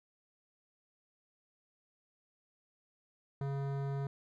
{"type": "tone with hard clipping", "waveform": "sine", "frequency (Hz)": 138.59, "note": "C#3", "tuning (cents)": 0, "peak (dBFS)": -36, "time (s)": [3.41, 4.07], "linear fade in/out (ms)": 2, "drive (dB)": 16, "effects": []}